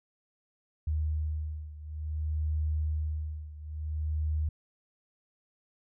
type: beating tone pair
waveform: sine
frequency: 76.8 / 77.36 Hz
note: D#2 / D#2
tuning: -22 / -9 cents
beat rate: 0.56 Hz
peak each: -31 / -34 dBFS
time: 0.87-4.49 s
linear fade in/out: 5 ms
effects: none